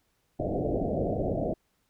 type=low-pass noise; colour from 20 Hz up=white; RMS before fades=-29 dBFS; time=0.39-1.54 s; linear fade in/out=10 ms; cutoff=710 Hz; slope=96 dB/octave; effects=pink hiss -73 dBFS RMS until 1.89 s